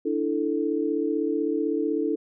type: chord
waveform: sine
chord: D suspended second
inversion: none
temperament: equal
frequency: 293.7 / 329.6 / 440 Hz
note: D4 / E4 / A4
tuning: 0 / 0 / 0 cents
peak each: -27 dBFS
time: 0.05-2.16 s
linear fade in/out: 10 ms
effects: none